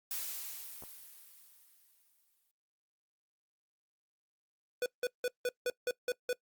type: noise with exponential decay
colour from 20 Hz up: blue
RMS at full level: -37 dBFS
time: 0.11-2.51 s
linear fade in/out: 1 ms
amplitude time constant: 520 ms
type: clicks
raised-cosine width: 1 ms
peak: -36 dBFS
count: 2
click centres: 0.824 / 0.837 s
type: tone bursts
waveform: square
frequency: 493.9 Hz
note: B4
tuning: in tune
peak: -31 dBFS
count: 8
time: 4.82-6.33 s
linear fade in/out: 2 ms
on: 40 ms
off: 170 ms
effects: noise-tail reverb RT60 0.1 s tail -21 dB re dry + Opus 48 kbps